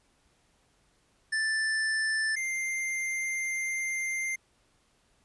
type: tone pair in turn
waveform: square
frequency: 1763 / 2097 Hz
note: A6 / C7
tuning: +3 / +3 cents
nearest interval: minor third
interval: 300 cents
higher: second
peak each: -27 / -30 dBFS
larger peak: first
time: 1.32-2.36 / 2.36-4.36 s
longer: second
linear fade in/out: 10 ms
effects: pink hiss -68 dBFS RMS until 5.24 s + resampled to 24000 Hz